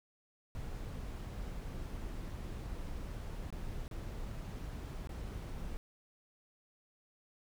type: noise with dropouts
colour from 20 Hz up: brown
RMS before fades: -42 dBFS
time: 0.55-5.77 s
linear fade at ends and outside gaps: 0 ms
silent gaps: 3.503-3.526 / 3.88-3.912 / 5.072-5.092 s
effects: none